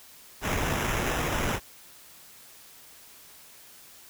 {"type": "noise with sample-and-hold", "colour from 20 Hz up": "pink", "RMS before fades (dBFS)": -28, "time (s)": [0.41, 1.6], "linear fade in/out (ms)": 50, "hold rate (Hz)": 4410, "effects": ["white hiss -51 dBFS RMS until 4.09 s"]}